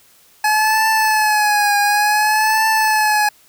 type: tone with vibrato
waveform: 25% pulse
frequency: 849 Hz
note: G#5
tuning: 38 cents sharp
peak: -9 dBFS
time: 0.44-3.29 s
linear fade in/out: 5 ms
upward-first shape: triangle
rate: 0.56 Hz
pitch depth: 69 cents each way
effects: white hiss -51 dBFS RMS until 3.48 s